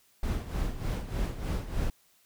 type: noise with tremolo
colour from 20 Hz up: brown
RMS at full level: -29 dBFS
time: 0.23-1.9 s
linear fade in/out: 2 ms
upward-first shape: sine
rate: 3.3 Hz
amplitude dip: 70%
effects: white hiss -65 dBFS RMS until 2.25 s